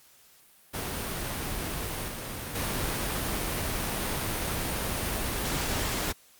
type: noise with level steps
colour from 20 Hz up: pink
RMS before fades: -33 / -36 / -30 dBFS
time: 0.73-6.13 s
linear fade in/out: 20 ms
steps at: 2.08 / 2.55 s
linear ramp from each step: 5 ms
effects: white hiss -58 dBFS RMS until 6.39 s + Opus 48 kbps